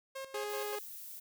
sawtooth tone with tremolo, 536 Hz, C5, 42 cents sharp, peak -36 dBFS, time 0.15-0.76 s, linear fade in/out 10 ms, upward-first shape square, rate 5.2 Hz, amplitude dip 70%
sawtooth tone, 415.6 Hz, G#4, 1 cent sharp, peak -33 dBFS, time 0.34-0.79 s, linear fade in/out 5 ms
violet noise, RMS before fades -47 dBFS, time 0.49-1.2 s, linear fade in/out 10 ms
effects none

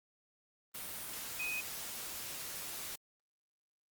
sine tone in noise, 2507 Hz, D#7, 12 cents sharp, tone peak -36 dBFS, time 1.39-1.61 s, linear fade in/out 10 ms, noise white, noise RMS -43 dBFS, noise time 0.74-2.96 s, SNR +4 dB, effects Opus 32 kbps

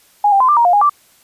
sine tone with pitch steps, 826 / 790 / 1024 / 1185 / 941 / 708 / 821 / 1170 Hz, G#5 / G5 / C6 / D6 / A#5 / F5 / G#5 / D6, -10 / +13 / -38 / +15 / +16 / +23 / -20 / -7 cents, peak -8 dBFS, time 0.24-0.896 s, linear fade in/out 5 ms, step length 82 ms, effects white hiss -51 dBFS RMS until 1.23 s + resampled to 32000 Hz

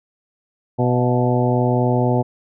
harmonic tone with a mistuned harmonic, 124 Hz, B2, 7 cents sharp, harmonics 1 / 2 / 3 / 4 / 5 / 6 / 7, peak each -18 / -21 / -23 / -24 / -25 / -26 / -26 dBFS, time 0.78-2.23 s, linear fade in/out 20 ms, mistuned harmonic 6, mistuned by -54 cents, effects none

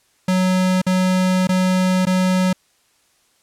square tone with dropouts, 185 Hz, F#3, in tune, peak -15 dBFS, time 0.28-2.53 s, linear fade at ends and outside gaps 5 ms, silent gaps 0.817-0.865 / 1.472-1.49 / 2.054-2.068 s, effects white hiss -60 dBFS RMS until 3.42 s + low-pass 10000 Hz 12 dB/octave

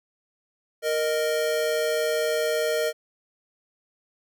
square tone pair together, 466.2 / 618.8 Hz, A#4 / D#5, 0 / -10 cents, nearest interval perfect fourth, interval 490 cents, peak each -26 dBFS, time 0.82-2.93 s, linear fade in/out 50 ms, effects none

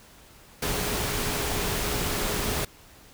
sine tone in noise, 414.9 Hz, G#4, 2 cents flat, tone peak -37 dBFS, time 0.62-2.65 s, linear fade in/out 5 ms, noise pink, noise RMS -28 dBFS, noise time 0.62-2.65 s, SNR -12 dB, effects pink hiss -52 dBFS RMS until 3.13 s

